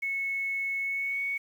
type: tone with pitch glide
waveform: sine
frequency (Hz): 2199 to 2225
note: C#7 to C#7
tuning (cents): -14 to +6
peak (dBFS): -28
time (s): 0.02-1.38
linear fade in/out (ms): 10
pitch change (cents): +20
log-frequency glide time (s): 0.8-1.21
effects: 9-bit